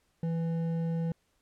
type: tone with hard clipping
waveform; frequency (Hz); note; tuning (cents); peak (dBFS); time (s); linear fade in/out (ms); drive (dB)
triangle; 165.5; E3; +7; -30; 0.23-1.12; 2; 11
effects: pink hiss -73 dBFS RMS until 1.41 s + low-pass 12000 Hz 12 dB/octave